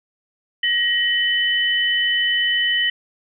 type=tone pair together; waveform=sine; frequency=1896 / 3010 Hz; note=A#6 / F#7; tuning=+29 / +29 cents; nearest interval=minor sixth; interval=800 cents; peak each=-19 / -19 dBFS; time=0.63-2.9 s; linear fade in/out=5 ms; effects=none